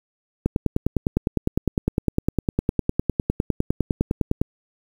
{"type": "click train", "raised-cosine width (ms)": 3, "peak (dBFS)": -6, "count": 40, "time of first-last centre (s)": [0.46, 4.415], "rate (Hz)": 9.86, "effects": ["7-bit"]}